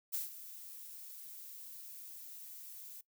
violet noise with ADSR envelope, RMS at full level -36 dBFS, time 0.12-3.01 s, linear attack 24 ms, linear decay 150 ms, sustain -14 dB, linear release 4 ms, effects noise-tail reverb RT60 0.1 s tail -19 dB re dry

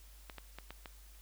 clicks, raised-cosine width 0.3 ms, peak -29 dBFS, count 5, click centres 0.298 / 0.383 / 0.586 / 0.706 / 0.858 s, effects added 50 Hz sine -54 dBFS peak until 1.21 s + white hiss -62 dBFS RMS until 1.21 s

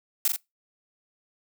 blue noise with echo, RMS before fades -22 dBFS, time 0.25-0.28 s, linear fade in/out 2 ms, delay 41 ms, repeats 2, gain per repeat -4 dB, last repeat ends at 0.362 s, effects noise-tail reverb RT60 0.2 s tail -23 dB re dry

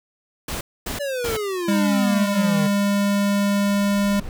pink noise bursts, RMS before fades -28 dBFS, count 3, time 0.48-1.37 s, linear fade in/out 5 ms, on 130 ms, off 250 ms
square exponential sweep, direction down, 587.3 to 148.9 Hz, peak -24 dBFS, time 0.99-2.68 s, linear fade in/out 20 ms
square tone, 201.6 Hz, G3, 49 cents sharp, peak -18 dBFS, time 1.68-4.2 s, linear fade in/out 5 ms
brown noise with exponential growth, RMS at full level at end -29 dBFS, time 3.41-4.29 s, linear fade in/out 1 ms, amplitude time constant 190 ms
effects none

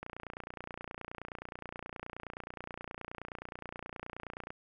click train, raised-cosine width 0.5 ms, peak -26 dBFS, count 133, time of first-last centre 0.03-4.505 s, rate 29.5 Hz, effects none

